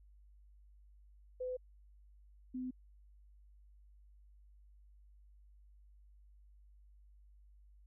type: tone pair in turn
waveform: sine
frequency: 506 / 254.5 Hz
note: B4 / C4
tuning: +42 / -48 cents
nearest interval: octave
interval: 1190 cents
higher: first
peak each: -37 / -38 dBFS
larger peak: first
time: 1.4-1.57 / 2.54-2.71 s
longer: neither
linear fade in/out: 10 ms
effects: added 50 Hz sine -59 dBFS peak until 7.86 s